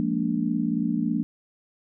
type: chord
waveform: sine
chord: Bb dominant seventh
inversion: second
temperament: just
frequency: 174.81 / 209.8 / 233.1 / 291.4 Hz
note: F3 / Ab3 / Bb3 / D4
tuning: +2 / +18 / 0 / -13 cents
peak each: -29 / -29 / -26 / -28 dBFS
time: 0-1.23 s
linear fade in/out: 0 ms
effects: none